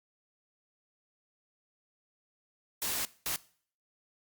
white noise bursts at uneven times, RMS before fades -33 dBFS, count 2, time 2.82-3.05 / 3.26-3.36 s, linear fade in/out 0 ms, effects noise-tail reverb RT60 0.5 s tail -20 dB re dry + Opus 48 kbps

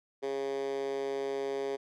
10% pulse tone with high-pass filter, 137 Hz, C#3, 20 cents flat, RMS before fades -34 dBFS, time 0.22-1.77 s, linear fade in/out 20 ms, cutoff 400 Hz, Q 4.3, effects low-pass 6000 Hz 12 dB/octave

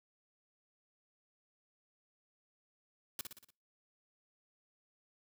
white noise with echo, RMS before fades -39 dBFS, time 3.19-3.21 s, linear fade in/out 2 ms, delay 59 ms, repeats 5, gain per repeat -5 dB, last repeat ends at 3.505 s, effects noise-tail reverb RT60 0.4 s tail -26 dB re dry

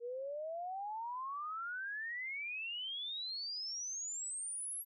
sine exponential sweep, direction up, 466.2 to 11570 Hz, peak -39 dBFS, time 0-4.85 s, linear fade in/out 50 ms, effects none

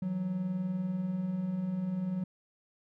triangle tone pair together, 164.81 / 185.19 Hz, E3 / F#3, 0 / +2 cents, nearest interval major second, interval 202 cents, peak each -38 / -29 dBFS, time 0.02-2.24 s, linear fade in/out 5 ms, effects none

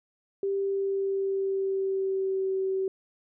sine tone with pitch glide, 393.8 to 382.1 Hz, G4 to G4, +8 to -44 cents, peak -25 dBFS, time 0.43-2.88 s, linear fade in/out 2 ms, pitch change -52 cents, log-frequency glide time 0.56-2.53 s, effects none

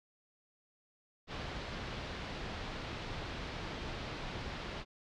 pink low-pass noise, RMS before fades -42 dBFS, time 1.27-4.85 s, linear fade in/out 50 ms, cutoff 4500 Hz, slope 24 dB/octave, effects none

